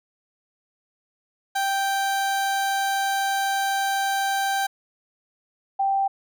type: tone pair in turn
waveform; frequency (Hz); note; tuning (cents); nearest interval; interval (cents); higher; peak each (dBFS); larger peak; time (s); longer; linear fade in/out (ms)
30% pulse / sine; 784 / 784; G5 / G5; 0 / 0; unison; 0; neither; -19; neither; 1.55-4.67 / 5.79-6.08; first; 10
effects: none